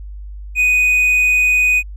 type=tone; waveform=triangle; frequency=2489 Hz; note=D#7; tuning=in tune; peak=-9 dBFS; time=0.55-1.83 s; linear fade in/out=50 ms; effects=added 50 Hz sine -28 dBFS peak until 1.96 s